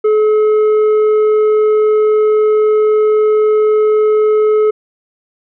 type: tone with tanh clipping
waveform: triangle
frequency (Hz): 428.1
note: A4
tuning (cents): -47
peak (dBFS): -9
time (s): 0.04-4.71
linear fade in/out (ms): 10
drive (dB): 10
effects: none